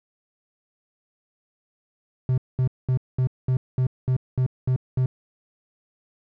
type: tone bursts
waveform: triangle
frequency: 128.2 Hz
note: C3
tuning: 35 cents flat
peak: -16 dBFS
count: 10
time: 2.29-5.06 s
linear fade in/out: 2 ms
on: 88 ms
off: 210 ms
effects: none